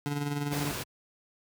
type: tone with tremolo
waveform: 25% pulse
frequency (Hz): 144.7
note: D3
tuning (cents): -25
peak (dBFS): -24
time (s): 0.06-0.71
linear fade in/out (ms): 0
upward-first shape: sine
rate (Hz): 20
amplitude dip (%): 50
type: noise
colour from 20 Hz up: pink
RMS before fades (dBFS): -35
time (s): 0.51-0.84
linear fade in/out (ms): 20
effects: high-pass 80 Hz 12 dB/octave